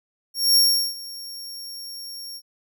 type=tone with ADSR envelope; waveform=sawtooth; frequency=5530 Hz; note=F8; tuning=18 cents flat; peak=-10 dBFS; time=0.34-2.42 s; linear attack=220 ms; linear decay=380 ms; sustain=-21 dB; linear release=60 ms; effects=none